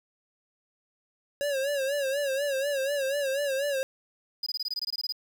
square tone with vibrato, 554.4 Hz, C#5, in tune, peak -27 dBFS, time 1.41-3.83 s, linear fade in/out 0 ms, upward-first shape sine, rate 4.1 Hz, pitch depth 87 cents each way
triangle tone bursts, 4955 Hz, D#8, 8 cents flat, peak -27 dBFS, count 13, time 4.43-5.124 s, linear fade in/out 5 ms, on 34 ms, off 21 ms
effects 9-bit

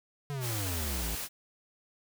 square exponential sweep, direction down, 147.2 to 52 Hz, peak -34 dBFS, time 0.3-1.15 s, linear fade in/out 0 ms
white noise, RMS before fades -37 dBFS, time 0.4-1.29 s, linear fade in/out 50 ms
effects none

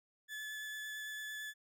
35% pulse tone with vibrato, 1726 Hz, A6, 34 cents flat, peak -40 dBFS, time 0.28-1.54 s, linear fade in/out 50 ms, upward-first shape sine, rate 8.9 Hz, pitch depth 8 cents each way, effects none

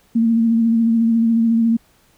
sine tone with vibrato, 228.6 Hz, A#3, 34 cents flat, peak -12 dBFS, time 0.15-1.77 s, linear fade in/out 10 ms, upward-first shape sine, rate 14 Hz, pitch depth 27 cents each way, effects pink hiss -56 dBFS RMS until 2.17 s

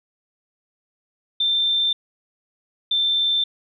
sine tone pair in turn, 3572 / 3559 Hz, A7 / A7, +25 / +19 cents, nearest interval unison, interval 6 cents, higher first, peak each -17 dBFS, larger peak neither, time 1.4-1.93 / 2.91-3.44 s, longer neither, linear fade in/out 5 ms, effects none

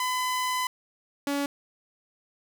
sawtooth tone pair in turn, 1009 / 283.1 Hz, B5 / C#4, +37 / +37 cents, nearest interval octave + minor seventh, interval 2200 cents, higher first, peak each -22 dBFS, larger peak neither, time 0-0.67 / 1.27-1.46 s, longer first, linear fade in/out 2 ms, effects none

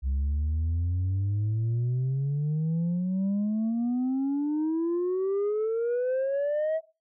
sine exponential sweep, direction up, 65.41 to 650 Hz, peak -22 dBFS, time 0.02-6.81 s, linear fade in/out 50 ms, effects noise-tail reverb RT60 0.3 s tail -19 dB re dry + tanh soft clip ceiling -23 dBFS

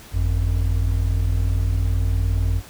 triangle tone pair together, 50.79 / 90.5 Hz, G#1 / F#2, -38 / -38 cents, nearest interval minor seventh, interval 1000 cents, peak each -18 dBFS, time 0.12-2.62 s, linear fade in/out 50 ms, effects pink hiss -43 dBFS RMS until 2.69 s

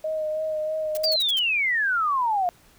sine tone with vibrato, 622.3 Hz, D#5, in tune, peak -24 dBFS, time 0.04-1.16 s, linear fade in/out 5 ms, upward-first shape sine, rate 3.1 Hz, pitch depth 21 cents each way
blue noise bursts, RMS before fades -34 dBFS, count 6, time 0.95-1.391 s, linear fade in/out 0 ms, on 21 ms, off 63 ms
sine exponential sweep, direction down, 4855 to 690 Hz, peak -20 dBFS, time 1.04-2.49 s, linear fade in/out 0 ms
effects pink hiss -56 dBFS RMS until 2.78 s

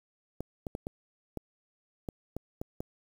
clicks, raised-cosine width 2 ms, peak -22 dBFS, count 9, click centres 0.406 / 0.668 / 0.751 / 0.869 / 1.373 / 2.088 / 2.366 / 2.615 / 2.805 s, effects 8-bit

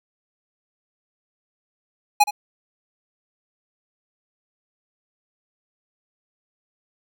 square tone with echo, 830.6 Hz, G#5, in tune, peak -11 dBFS, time 2.2-2.24 s, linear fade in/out 10 ms, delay 70 ms, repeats 1, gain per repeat -13 dB, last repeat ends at 2.31 s, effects none

